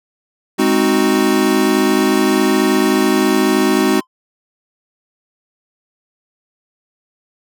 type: chord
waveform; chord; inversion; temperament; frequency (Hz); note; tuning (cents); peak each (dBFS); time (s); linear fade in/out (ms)
square; Ab dominant seventh; none; equal; 207.7 / 261.6 / 311.1 / 370; Ab3 / C4 / Eb4 / Gb4; 0 / 0 / 0 / 0; -19 / -18 / -18 / -17; 0.58-4.01; 20
type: tone with exponential decay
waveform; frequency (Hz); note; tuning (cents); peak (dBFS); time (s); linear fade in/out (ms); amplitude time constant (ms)
triangle; 1028; C6; -31; -25; 4-4.07; 1; 15
effects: none